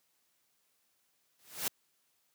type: noise with exponential growth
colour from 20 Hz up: white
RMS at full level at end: -30 dBFS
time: 1.39-1.68 s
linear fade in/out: 2 ms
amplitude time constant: 62 ms
effects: white hiss -75 dBFS RMS until 2.34 s + high-pass 100 Hz 12 dB/octave